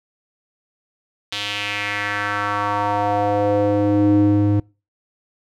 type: tone with band-pass filter sweep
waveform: square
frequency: 102.7 Hz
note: G#2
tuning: 19 cents flat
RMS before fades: -19 dBFS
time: 1.32-4.6 s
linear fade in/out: 5 ms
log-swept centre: 3500 to 210 Hz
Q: 2.7
effects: noise-tail reverb RT60 0.3 s tail -25 dB re dry